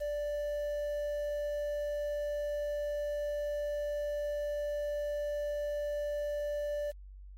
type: tone with quantisation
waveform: triangle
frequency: 587.3 Hz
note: D5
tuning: in tune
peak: -30 dBFS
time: 0-6.92 s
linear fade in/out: 20 ms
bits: 9
effects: added 48 Hz sine -46 dBFS peak until 7.37 s + MP3 64 kbps